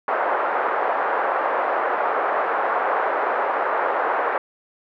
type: band-pass noise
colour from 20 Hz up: pink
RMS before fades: -22 dBFS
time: 0.08-4.38 s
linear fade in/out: 2 ms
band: 510 to 1500 Hz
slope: 24 dB/octave
effects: none